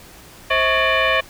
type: tone with frequency modulation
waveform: sine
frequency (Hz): 643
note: E5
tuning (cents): -43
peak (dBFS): -14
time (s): 0.5-1.21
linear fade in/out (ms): 10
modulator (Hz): 585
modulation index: 4
effects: pink hiss -43 dBFS RMS until 1.29 s